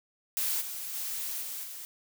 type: noise with level steps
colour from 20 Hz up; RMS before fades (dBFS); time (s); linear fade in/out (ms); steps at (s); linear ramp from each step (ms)
blue; -30 / -38 / -35 / -38 / -42; 0.37-1.85; 0; 0.6 / 0.93 / 1.41 / 1.63; 20
effects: none